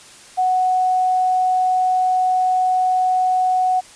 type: tone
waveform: sine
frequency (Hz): 740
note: F#5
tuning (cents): 0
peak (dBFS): -14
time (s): 0.37-3.81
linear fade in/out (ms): 20
effects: white hiss -43 dBFS RMS until 3.95 s + resampled to 22050 Hz